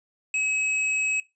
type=tone; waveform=square; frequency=2561 Hz; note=D#7; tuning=49 cents sharp; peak=-24 dBFS; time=0.34-1.2 s; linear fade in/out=2 ms; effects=noise-tail reverb RT60 0.2 s tail -19 dB re dry + resampled to 22050 Hz